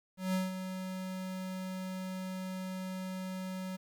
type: tone with ADSR envelope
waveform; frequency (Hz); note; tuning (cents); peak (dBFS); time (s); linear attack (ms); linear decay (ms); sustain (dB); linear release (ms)
square; 186.7; F#3; +16; -29; 0.17-3.77; 170; 170; -9; 17
effects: 11-bit